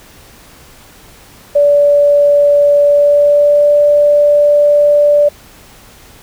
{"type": "tone with pitch glide", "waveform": "sine", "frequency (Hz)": [578, 585.1], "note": ["D5", "D5"], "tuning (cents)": [-28, -7], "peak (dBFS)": -5, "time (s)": [1.55, 5.29], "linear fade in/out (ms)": 10, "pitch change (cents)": 21, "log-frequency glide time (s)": [2.84, 3.71], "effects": ["pink hiss -40 dBFS RMS until 6.22 s"]}